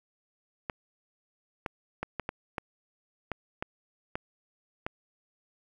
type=clicks; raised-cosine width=0.5 ms; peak=-17 dBFS; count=10; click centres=0.698 / 1.662 / 2.03 / 2.197 / 2.291 / 2.582 / 3.317 / 3.625 / 4.155 / 4.865 s; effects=9-bit